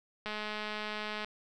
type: click train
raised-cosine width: 0.3 ms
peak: -22 dBFS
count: 210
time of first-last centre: 0.26-1.246 s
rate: 212 Hz
effects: none